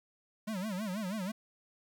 square tone with vibrato, 200 Hz, G3, 35 cents sharp, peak -35 dBFS, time 0.47-1.32 s, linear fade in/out 10 ms, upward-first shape sine, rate 6.2 Hz, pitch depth 190 cents each way, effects 11-bit

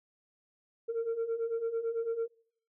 sine beating tone pair, 452.1 / 461.1 Hz, A4 / A#4, +47 / -19 cents, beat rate 9 Hz, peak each -34 / -30 dBFS, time 0.88-2.28 s, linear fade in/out 20 ms, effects noise-tail reverb RT60 0.6 s tail -23 dB re dry + tanh soft clip ceiling -27 dBFS

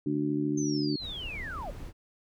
harmonic tone, 73.7 Hz, D2, 7 cents sharp, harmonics 2 / 3 / 4 / 5, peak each -34 / -36 / -28 / -35 dBFS, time 0.06-0.96 s, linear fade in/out 5 ms
sine linear sweep, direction down, 6330 to 502 Hz, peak -36 dBFS, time 0.57-1.71 s, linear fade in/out 10 ms
brown noise, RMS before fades -41 dBFS, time 0.99-1.93 s, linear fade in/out 50 ms
effects none

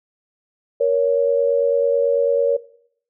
sine tone pair together, 470.9 / 560 Hz, A#4 / C#5, +18 / +18 cents, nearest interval minor third, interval 300 cents, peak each -17 dBFS, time 0.8-2.57 s, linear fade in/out 10 ms, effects noise-tail reverb RT60 0.6 s tail -17 dB re dry

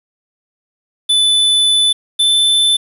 square tone pair in turn, 3498 / 3526 Hz, A7 / A7, -11 / +3 cents, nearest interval unison, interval 14 cents, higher second, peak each -10 dBFS, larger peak neither, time 1.09-1.93 / 2.19-2.77 s, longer first, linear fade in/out 10 ms, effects resampled to 32000 Hz + 7-bit

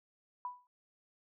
sine tone with exponential decay, 988 Hz, B5, in tune, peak -34 dBFS, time 0.45-0.67 s, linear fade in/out 1 ms, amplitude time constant 47 ms, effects none

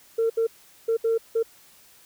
sine tone bursts at uneven times, 454.4 Hz, A#4, 44 cents flat, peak -18 dBFS, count 5, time 0.18-0.3 / 0.37-0.47 / 0.88-0.97 / 1.04-1.18 / 1.35-1.43 s, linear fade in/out 10 ms, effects tanh soft clip ceiling -16 dBFS + white hiss -54 dBFS RMS until 2.05 s

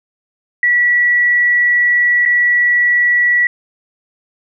sine tone with dropouts, 1943 Hz, B6, 29 cents flat, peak -9 dBFS, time 0.63-3.47 s, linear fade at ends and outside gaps 2 ms, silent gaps 2.253-2.259 s, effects none

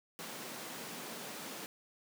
pink high-pass noise, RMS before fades -45 dBFS, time 0.19-1.66 s, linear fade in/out 0 ms, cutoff 180 Hz, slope 24 dB/octave, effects none

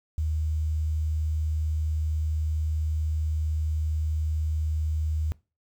sine tone with quantisation, 77.78 Hz, D#2, in tune, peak -24 dBFS, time 0.18-5.32 s, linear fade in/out 0 ms, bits 9, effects noise-tail reverb RT60 0.3 s tail -22 dB re dry

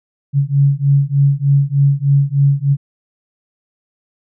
sine beating tone pair, 138.59 / 141.89 Hz, C#3 / C#3, 0 / +41 cents, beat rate 3.3 Hz, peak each -13 dBFS, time 0.33-2.77 s, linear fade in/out 50 ms, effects none

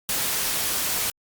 white noise, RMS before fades -25 dBFS, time 0.09-1.1 s, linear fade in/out 0 ms, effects Opus 48 kbps

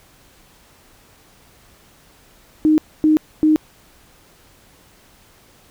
sine tone bursts, 309.3 Hz, D#4, 10 cents flat, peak -10 dBFS, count 3, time 2.65-3.56 s, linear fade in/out 0 ms, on 130 ms, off 260 ms, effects pink hiss -51 dBFS RMS until 5.7 s

